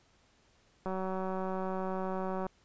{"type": "click train", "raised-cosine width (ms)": 1, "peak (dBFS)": -23, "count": 303, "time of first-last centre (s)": [0.86, 2.466], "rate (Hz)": 188, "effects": ["pink hiss -67 dBFS RMS until 2.64 s", "resampled to 16000 Hz"]}